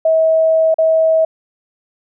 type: tone with dropouts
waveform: sine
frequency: 643 Hz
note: E5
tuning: 43 cents flat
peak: -9 dBFS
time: 0.05-1.25 s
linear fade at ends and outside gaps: 5 ms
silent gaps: 0.743-0.784 s
effects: none